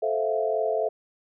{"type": "chord", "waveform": "sine", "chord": "F major seventh", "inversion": "first", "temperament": "just", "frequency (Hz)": [436.5, 523.8, 654.8, 698.5], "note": ["A4", "C5", "E5", "F5"], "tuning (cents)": [-14, 2, -12, 0], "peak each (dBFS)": [-27, -31, -26, -31], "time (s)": [0.02, 0.89], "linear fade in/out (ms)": 10, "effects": []}